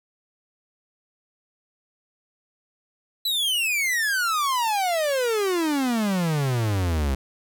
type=exponential sweep; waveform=45% pulse; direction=down; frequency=4032 to 65 Hz; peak=-21 dBFS; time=3.25-7.15 s; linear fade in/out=5 ms; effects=none